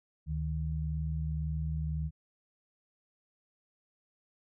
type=tone pair together; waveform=sine; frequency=73.42 / 155.38 Hz; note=D2 / D#3; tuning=0 / -2 cents; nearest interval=octave + minor second; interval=1298 cents; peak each=-33 / -34 dBFS; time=0.26-2.11 s; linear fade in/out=50 ms; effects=none